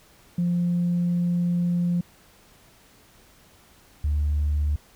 sine tone pair in turn, 174.61 / 74.01 Hz, F3 / D2, 0 / +14 cents, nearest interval octave + minor third, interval 1486 cents, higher first, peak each -19 dBFS, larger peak neither, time 0.38-2.01 / 4.04-4.76 s, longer first, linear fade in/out 5 ms, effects tanh soft clip ceiling -17 dBFS + pink hiss -55 dBFS RMS until 4.95 s

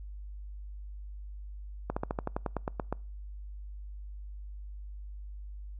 slowing click train, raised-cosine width 1 ms, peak -17 dBFS, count 12, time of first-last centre 1.9-2.926 s, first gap 65 ms, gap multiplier 1.07, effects noise-tail reverb RT60 0.4 s tail -26 dB re dry + added 50 Hz sine -40 dBFS peak until 5.79 s

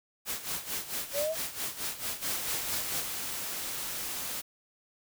white noise with tremolo, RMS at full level -33 dBFS, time 0.25-3.04 s, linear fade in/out 50 ms, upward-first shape sine, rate 4.5 Hz, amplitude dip 75%
sine linear sweep, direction up, 554.4 to 659.3 Hz, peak -28 dBFS, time 1.13-1.36 s, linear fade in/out 50 ms
white noise, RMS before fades -36 dBFS, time 2.21-4.42 s, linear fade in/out 20 ms
effects none

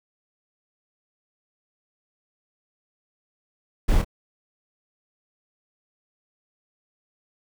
brown noise with echo, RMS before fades -17 dBFS, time 3.88-4.02 s, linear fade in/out 10 ms, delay 27 ms, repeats 1, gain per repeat -9 dB, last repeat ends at 4.047 s, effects none

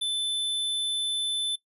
square tone, 3520 Hz, A7, in tune, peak -26 dBFS, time 0.01-1.56 s, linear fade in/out 10 ms, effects noise-tail reverb RT60 0.1 s tail -20 dB re dry + resampled to 32000 Hz

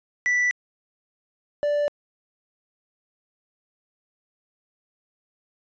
triangle tone pair in turn, 1969 / 585.4 Hz, B6 / D5, -6 / -6 cents, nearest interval octave + major sixth, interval 2100 cents, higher first, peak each -17 / -18 dBFS, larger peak first, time 0.26-0.51 / 1.63-1.88 s, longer neither, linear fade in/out 0 ms, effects resampled to 16000 Hz

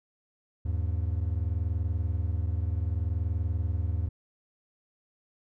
triangle tone pair together, 79.4 / 100.04 Hz, D#2 / G2, +36 / +36 cents, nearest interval major third, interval 400 cents, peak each -26 / -29 dBFS, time 0.65-4.09 s, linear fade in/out 10 ms, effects none

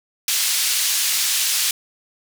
pink band-pass noise, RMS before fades -20 dBFS, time 0.28-1.71 s, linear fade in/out 2 ms, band 3400 to 15000 Hz, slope 12 dB/octave, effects none

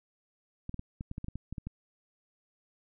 clicks, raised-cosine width 5 ms, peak -25 dBFS, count 12, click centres 0.694 / 0.743 / 0.794 / 1.009 / 1.114 / 1.181 / 1.244 / 1.284 / 1.356 / 1.526 / 1.582 / 1.67 s, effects none

